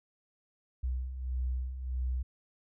sine beating tone pair, 62 / 63.6 Hz, B1 / C2, +7 / -48 cents, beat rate 1.6 Hz, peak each -39 / -32 dBFS, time 0.83-2.23 s, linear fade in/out 10 ms, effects none

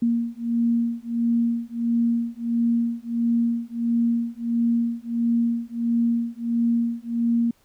sine beating tone pair, 233.1 / 234.6 Hz, A#3 / A#3, 0 / +11 cents, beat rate 1.5 Hz, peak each -23 dBFS, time 0.02-7.51 s, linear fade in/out 5 ms, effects pink hiss -62 dBFS RMS until 7.64 s

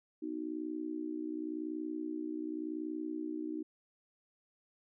sine tone with amplitude modulation, 311.1 Hz, D#4, in tune, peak -32 dBFS, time 0.22-3.63 s, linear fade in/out 10 ms, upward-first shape sine, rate 60.9 Hz, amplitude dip 90%, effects none

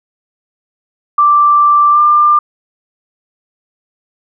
sine tone with pitch glide, 1174.7 to 1193.9 Hz, D6 to D6, 0 to +28 cents, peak -5 dBFS, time 1.18-2.39 s, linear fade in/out 5 ms, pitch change +28 cents, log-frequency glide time 1.92-1.99 s, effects none

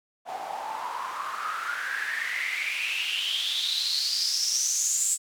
white noise with band-pass filter sweep, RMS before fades -29 dBFS, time 0.25-5.18 s, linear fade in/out 50 ms, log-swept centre 710 to 7800 Hz, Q 8.8, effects none

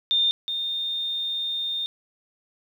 sine tone pair in turn, 3620 / 3641 Hz, A7 / A#7, +48 / -41 cents, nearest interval unison, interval 11 cents, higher second, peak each -18 / -25 dBFS, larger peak first, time 0.11-0.31 / 0.48-1.86 s, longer second, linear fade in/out 0 ms, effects 9-bit

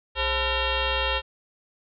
sine tone with frequency modulation, 1349 Hz, E6, 40 cents sharp, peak -22 dBFS, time 0.15-1.22 s, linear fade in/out 50 ms, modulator 470 Hz, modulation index 4.7, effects none

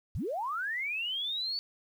sine linear sweep, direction up, 52 to 4523 Hz, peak -31 dBFS, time 0.15-1.59 s, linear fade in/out 0 ms, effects 10-bit

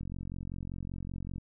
click train, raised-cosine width 5 ms, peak -27 dBFS, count 63, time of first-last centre 0.01-1.382 s, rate 45.2 Hz, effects none

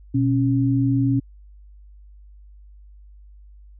sine tone pair together, 122.3 / 274.6 Hz, B2 / C#4, -16 / -16 cents, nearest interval octave + major second, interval 1400 cents, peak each -19 dBFS, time 0.14-1.2 s, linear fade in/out 10 ms, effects added 50 Hz sine -43 dBFS peak until 3.79 s

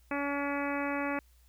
harmonic tone, 283.7 Hz, C#4, 40 cents sharp, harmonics 1 / 2 / 3 / 4 / 5 / 6 / 7 / 8 / 9, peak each -34 / -37 / -39 / -40 / -41 / -42 / -42 / -43 / -44 dBFS, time 0.11-1.19 s, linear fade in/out 2 ms, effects added 60 Hz sine -59 dBFS peak until 1.48 s + white hiss -69 dBFS RMS until 1.48 s

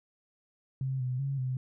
sine tone with pitch steps, 132.7 / 126.7 / 137.7 / 128.5 Hz, C3 / B2 / C#3 / C3, +25 / +45 / -11 / -31 cents, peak -29 dBFS, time 0.81-1.57 s, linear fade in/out 2 ms, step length 190 ms, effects none

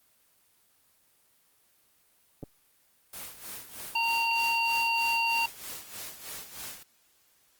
clicks, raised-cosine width 2 ms, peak -27 dBFS, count 2, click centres 2.429 / 2.436 s
white noise with tremolo, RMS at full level -39 dBFS, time 3.13-6.83 s, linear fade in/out 5 ms, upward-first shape sine, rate 3.2 Hz, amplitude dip 70%
harmonic tone, 921 Hz, A#5, 21 cents flat, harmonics 1 / 3 / 5, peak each -28 / -27 / -36 dBFS, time 3.95-5.46 s, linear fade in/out 5 ms
effects white hiss -66 dBFS RMS until 7.59 s + Opus 24 kbps

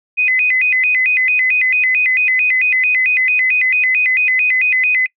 sine tone with vibrato, 2249 Hz, C#7, 24 cents sharp, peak -11 dBFS, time 0.17-5.07 s, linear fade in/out 20 ms, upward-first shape square, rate 4.5 Hz, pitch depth 180 cents each way, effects noise-tail reverb RT60 0.1 s tail -24 dB re dry

